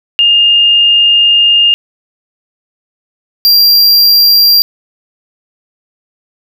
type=tone pair in turn; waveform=sine / square; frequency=2824 / 4749 Hz; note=F7 / D8; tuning=+19 / +18 cents; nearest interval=major sixth; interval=899 cents; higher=second; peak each=-4 dBFS; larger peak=neither; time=0.19-1.74 / 3.45-4.62 s; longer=first; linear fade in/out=0 ms; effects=none